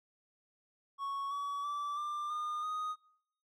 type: tone with pitch steps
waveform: triangle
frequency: 1108.7 / 1134.6 / 1161.1 / 1188.3 / 1216 / 1244.5 Hz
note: C#6 / C#6 / D6 / D6 / D#6 / D#6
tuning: 0 / +40 / -20 / +20 / -40 / 0 cents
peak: -33 dBFS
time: 0.98-2.96 s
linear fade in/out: 50 ms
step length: 330 ms
effects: noise-tail reverb RT60 0.8 s tail -25 dB re dry